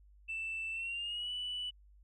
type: tone with pitch glide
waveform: sine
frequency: 2658 to 2966 Hz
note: E7 to F#7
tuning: +14 to +4 cents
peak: -35 dBFS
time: 0.28-1.71 s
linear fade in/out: 20 ms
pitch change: +190 cents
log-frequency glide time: 0.72-1.31 s
effects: tanh soft clip ceiling -33 dBFS + added 50 Hz sine -58 dBFS peak until 2.03 s